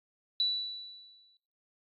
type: tone with exponential decay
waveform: sine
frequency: 3951 Hz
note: B7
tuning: in tune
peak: -24 dBFS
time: 0.4-1.37 s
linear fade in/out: 1 ms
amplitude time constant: 210 ms
effects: noise-tail reverb RT60 0.6 s tail -22 dB re dry + AAC 64 kbps